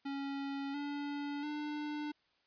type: tone with pitch steps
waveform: square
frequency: 277.2 / 287.5 / 298.1 Hz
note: C#4 / D4 / D4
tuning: 0 / -37 / +26 cents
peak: -38 dBFS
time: 0.05-2.12 s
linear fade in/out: 10 ms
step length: 690 ms
effects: white hiss -74 dBFS RMS until 2.46 s + resampled to 11025 Hz